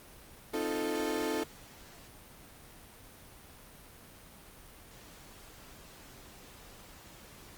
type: chord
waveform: 35% pulse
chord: F dominant seventh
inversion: second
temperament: equal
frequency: 261.6 / 311.1 / 349.2 / 440 Hz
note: C4 / Eb4 / F4 / A4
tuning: 0 / 0 / 0 / 0 cents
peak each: -38 / -34 / -37 / -33 dBFS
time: 0.53-1.44 s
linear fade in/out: 10 ms
effects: pink hiss -53 dBFS RMS until 7.57 s + Opus 32 kbps